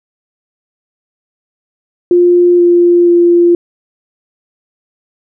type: tone with pitch steps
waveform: sine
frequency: 352.2 / 348.5 / 346.2 Hz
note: F4 / F4 / F4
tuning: +15 / -4 / -15 cents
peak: -4 dBFS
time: 2.11-3.55 s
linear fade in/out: 2 ms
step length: 480 ms
effects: none